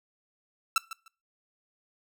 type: tone with echo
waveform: sawtooth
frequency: 1333 Hz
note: E6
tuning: 19 cents sharp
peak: -17 dBFS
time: 0.76-0.78 s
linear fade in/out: 2 ms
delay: 150 ms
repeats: 2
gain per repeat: -15 dB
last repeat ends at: 1.08 s
effects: noise-tail reverb RT60 0.3 s tail -21 dB re dry